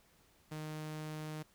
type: tone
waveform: sawtooth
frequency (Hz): 154.4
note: D#3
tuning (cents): -13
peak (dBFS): -37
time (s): 0.51-1.43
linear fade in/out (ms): 10
effects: pink hiss -68 dBFS RMS until 1.54 s